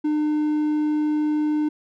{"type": "tone", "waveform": "triangle", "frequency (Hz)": 302.2, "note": "D4", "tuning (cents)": 50, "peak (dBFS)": -17, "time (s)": [0.04, 1.69], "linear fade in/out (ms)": 10, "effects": []}